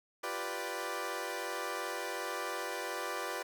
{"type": "chord", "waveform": "15% pulse", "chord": "G dominant seventh", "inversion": "third", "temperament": "equal", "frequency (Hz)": [349.2, 392, 493.9, 587.3], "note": ["F4", "G4", "B4", "D5"], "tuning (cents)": [0, 0, 0, 0], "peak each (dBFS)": [-37, -36, -34, -35], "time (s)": [0.23, 3.43], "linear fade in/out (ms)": 10, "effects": []}